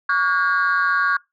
sine tone cluster, 1129 / 1439 / 1617 Hz, C#6 / F#6 / G#6, +31 / -49 / -47 cents, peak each -19 dBFS, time 0.09-1.17 s, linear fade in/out 5 ms, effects noise-tail reverb RT60 0.2 s tail -24 dB re dry + tanh soft clip ceiling -11 dBFS

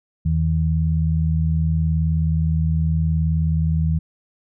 sine tone pair together, 80.79 / 160 Hz, E2 / D#3, -34 / +49 cents, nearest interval octave, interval 1183 cents, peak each -19 dBFS, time 0.25-3.99 s, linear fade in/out 10 ms, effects none

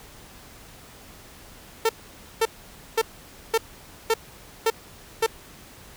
sawtooth tone bursts, 450 Hz, A4, 39 cents sharp, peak -14 dBFS, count 7, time 1.85-5.264 s, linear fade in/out 5 ms, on 42 ms, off 520 ms, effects pink hiss -47 dBFS RMS until 5.96 s

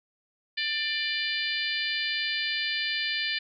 harmonic tone, 593 Hz, D5, 17 cents sharp, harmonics 3 / 4 / 5 / 6 / 7 / 8, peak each -32 / -33 / -34 / -35 / -35 / -36 dBFS, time 0.57-3.39 s, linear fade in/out 10 ms, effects none

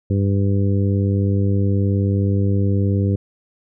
harmonic tone, 99 Hz, G2, 18 cents sharp, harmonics 1 / 2 / 3 / 4 / 5, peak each -16 / -22 / -26 / -28 / -30 dBFS, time 0.1-3.16 s, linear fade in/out 5 ms, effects none

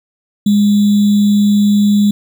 sine tone with sample-and-hold, 205.6 Hz, G#3, 17 cents flat, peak -7 dBFS, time 0.46-2.11 s, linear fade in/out 5 ms, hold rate 3675 Hz, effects none

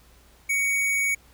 square tone, 2241 Hz, C#7, 18 cents sharp, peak -22 dBFS, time 0.49-1.15 s, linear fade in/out 10 ms, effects added 60 Hz sine -55 dBFS peak until 1.33 s + pink hiss -57 dBFS RMS until 1.33 s

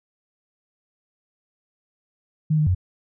sine tone with pitch steps, 155.1 / 152.2 / 91.2 Hz, D#3 / D#3 / F#2, -5 / -38 / -24 cents, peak -16 dBFS, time 2.5-2.749 s, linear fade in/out 10 ms, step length 83 ms, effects none

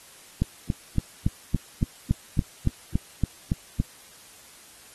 click train, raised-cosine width 5 ms, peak -9 dBFS, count 13, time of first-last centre 0.42-3.8 s, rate 3.55 Hz, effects white hiss -50 dBFS RMS until 4.94 s + AAC 32 kbps

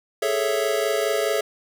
square chord, A major seventh, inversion third, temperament equal, 415.3 / 440 / 554.4 / 659.3 Hz, G#4 / A4 / C#5 / E5, 0 / 0 / 0 / 0 cents, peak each -27 dBFS, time 0.22-1.41 s, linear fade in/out 5 ms, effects none

